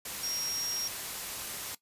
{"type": "tone in noise", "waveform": "sine", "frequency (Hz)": 5600, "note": "F8", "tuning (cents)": 4, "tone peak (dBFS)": -33, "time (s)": [0.23, 0.88], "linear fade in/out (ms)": 5, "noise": "white", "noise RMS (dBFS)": -38, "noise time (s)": [0.05, 1.75], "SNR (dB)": 2, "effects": ["noise-tail reverb RT60 0.1 s tail -17 dB re dry", "resampled to 32000 Hz"]}